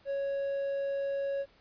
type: tone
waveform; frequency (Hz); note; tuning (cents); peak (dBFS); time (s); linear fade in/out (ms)
triangle; 554.4; C#5; 0; -28; 0.05-1.46; 50
effects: pink hiss -63 dBFS RMS until 1.6 s + resampled to 11025 Hz